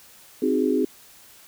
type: chord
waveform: sine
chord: Ab dominant seventh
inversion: first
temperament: equal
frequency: 261.6 / 311.1 / 370 / 415.3 Hz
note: C4 / Eb4 / Gb4 / Ab4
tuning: 0 / 0 / 0 / 0 cents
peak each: -23 / -25 / -26 / -24 dBFS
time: 0.42-0.85 s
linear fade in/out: 5 ms
effects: white hiss -50 dBFS RMS until 1.47 s